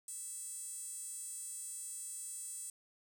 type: tone with high-pass filter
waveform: sawtooth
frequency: 659.3 Hz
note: E5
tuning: in tune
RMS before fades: -45 dBFS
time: 0.08-2.7 s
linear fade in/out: 2 ms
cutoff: 8400 Hz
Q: 8.1
effects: none